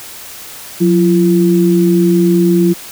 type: tone pair together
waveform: sine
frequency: 180 / 340.7 Hz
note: F#3 / F4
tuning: -47 / -43 cents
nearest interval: major seventh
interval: 1104 cents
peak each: -10 dBFS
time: 0.8-2.74 s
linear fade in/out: 20 ms
effects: white hiss -31 dBFS RMS until 2.91 s